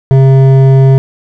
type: tone with hard clipping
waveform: sine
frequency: 134.1 Hz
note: C3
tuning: 43 cents sharp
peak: -4 dBFS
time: 0.11-0.98 s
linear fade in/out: 0 ms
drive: 10 dB
effects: none